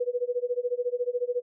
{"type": "tone with tremolo", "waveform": "sine", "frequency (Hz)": 490, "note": "B4", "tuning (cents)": -14, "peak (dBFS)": -22, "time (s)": [0, 1.42], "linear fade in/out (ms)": 10, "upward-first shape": "sine", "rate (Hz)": 14, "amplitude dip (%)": 95, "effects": []}